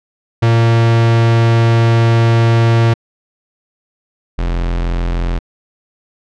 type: tone pair in turn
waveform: 45% pulse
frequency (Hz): 115.2 / 43.15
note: A#2 / F1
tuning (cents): -20 / -20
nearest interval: octave + perfect fourth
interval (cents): 1700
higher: first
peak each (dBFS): -8 / -14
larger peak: first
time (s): 0.42-2.94 / 4.38-5.39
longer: first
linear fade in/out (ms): 10
effects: low-pass 4000 Hz 12 dB/octave